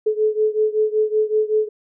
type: beating tone pair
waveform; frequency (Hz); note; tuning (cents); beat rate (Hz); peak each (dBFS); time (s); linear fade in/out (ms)
sine; 428.5 / 433.8; A4 / A4; -46 / -25; 5.3; -18 / -20; 0.06-1.69; 10
effects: none